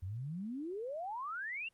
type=exponential sweep; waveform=sine; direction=up; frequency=85.7 to 2843 Hz; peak=-38 dBFS; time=0.02-1.69 s; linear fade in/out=10 ms; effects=pink hiss -75 dBFS RMS until 1.73 s + Opus 32 kbps